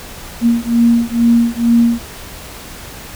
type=beating tone pair; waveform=sine; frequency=233.1 / 235.3 Hz; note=A#3 / A#3; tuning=0 / +16 cents; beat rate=2.2 Hz; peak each=-12 dBFS; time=0.41-2.02 s; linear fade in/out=50 ms; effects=added 60 Hz sine -40 dBFS peak until 3.15 s + pink hiss -32 dBFS RMS until 3.15 s